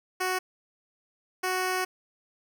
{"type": "tone pair in turn", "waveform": "10% pulse", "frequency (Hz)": [370, 370], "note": ["F#4", "F#4"], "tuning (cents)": [0, 0], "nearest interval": "unison", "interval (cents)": 0, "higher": "neither", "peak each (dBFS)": -18, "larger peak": "neither", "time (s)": [[0.2, 0.39], [1.43, 1.85]], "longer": "second", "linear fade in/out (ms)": 10, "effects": []}